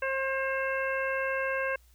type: harmonic tone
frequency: 534 Hz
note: C5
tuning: 35 cents sharp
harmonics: 1 / 2 / 3 / 4 / 5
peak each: -31 / -36 / -32 / -39 / -38 dBFS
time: 0.02-1.76 s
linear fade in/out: 5 ms
effects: added 60 Hz sine -57 dBFS peak until 1.94 s + white hiss -66 dBFS RMS until 1.94 s